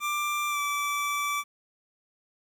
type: tone with pitch glide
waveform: 25% pulse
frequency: 1183 to 1159.3 Hz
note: D6 to D6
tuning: +12 to -23 cents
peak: -23 dBFS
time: 0-1.44 s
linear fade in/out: 50 ms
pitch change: -35 cents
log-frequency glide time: 0.49-0.59 s
effects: 10-bit